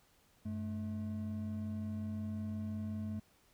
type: tone pair together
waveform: triangle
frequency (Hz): 96 / 215.5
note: G2 / A3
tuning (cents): -36 / -36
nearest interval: octave + major second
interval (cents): 1400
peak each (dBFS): -39 / -37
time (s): 0.45-3.2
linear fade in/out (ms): 10
effects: pink hiss -69 dBFS RMS until 3.53 s